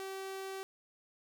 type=tone; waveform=sawtooth; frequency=385.2 Hz; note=G4; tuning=30 cents flat; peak=-36 dBFS; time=0-0.63 s; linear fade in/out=0 ms; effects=none